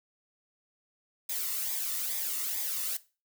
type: noise with flanger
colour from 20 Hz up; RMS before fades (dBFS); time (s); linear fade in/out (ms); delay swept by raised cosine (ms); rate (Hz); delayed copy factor
blue; -33; 1.29-2.97; 5; 0.69 to 1.28; 2.3; -0.6
effects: noise-tail reverb RT60 0.3 s tail -17 dB re dry